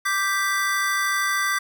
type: chord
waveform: square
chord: G major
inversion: second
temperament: equal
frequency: 1174.7 / 1568 / 1975.5 Hz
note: D6 / G6 / B6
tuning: 0 / 0 / 0 cents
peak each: -26 dBFS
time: 0.05-1.59 s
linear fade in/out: 10 ms
effects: none